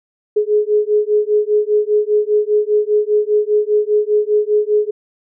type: beating tone pair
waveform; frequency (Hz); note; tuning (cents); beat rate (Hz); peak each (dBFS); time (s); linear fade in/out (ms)
sine; 418.5 / 423.5; G#4 / G#4; +13 / +34; 5; -15; 0.36-4.91; 10
effects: none